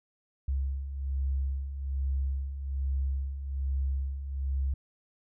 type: beating tone pair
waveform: sine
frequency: 66.8 / 68 Hz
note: C2 / C#2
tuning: +36 / -33 cents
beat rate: 1.2 Hz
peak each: -36 / -29 dBFS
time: 0.48-4.74 s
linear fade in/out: 5 ms
effects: none